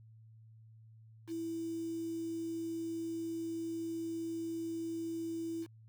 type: tone with quantisation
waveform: sine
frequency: 329.6 Hz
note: E4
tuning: in tune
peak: -36 dBFS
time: 1.27-5.67 s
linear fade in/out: 50 ms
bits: 9
effects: added 111 Hz sine -55 dBFS peak until 5.88 s